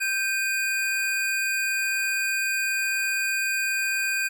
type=tone pair together; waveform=square; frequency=1568 / 2469 Hz; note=G6 / D#7; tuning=0 / -14 cents; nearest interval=minor sixth; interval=786 cents; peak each=-27 dBFS; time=0-4.29 s; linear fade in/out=20 ms; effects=none